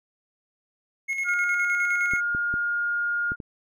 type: tone with tremolo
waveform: triangle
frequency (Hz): 2170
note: C#7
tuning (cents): -37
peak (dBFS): -22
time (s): 1.08-2.21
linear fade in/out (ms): 20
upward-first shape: square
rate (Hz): 9.7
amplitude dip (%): 45
type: tone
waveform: sine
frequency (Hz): 1420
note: F6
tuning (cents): +28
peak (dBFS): -23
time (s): 1.24-3.36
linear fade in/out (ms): 50
type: clicks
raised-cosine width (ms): 3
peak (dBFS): -22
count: 5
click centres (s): 2.136 / 2.349 / 2.54 / 3.319 / 3.402
effects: none